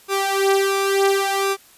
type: tone with flanger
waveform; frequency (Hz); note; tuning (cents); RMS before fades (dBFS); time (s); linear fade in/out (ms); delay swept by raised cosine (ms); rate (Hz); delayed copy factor
sawtooth; 392; G4; 0; -19; 0.08-1.57; 50; 0.8 to 3.4; 0.71; +0.8
effects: white hiss -50 dBFS RMS until 1.77 s + resampled to 32000 Hz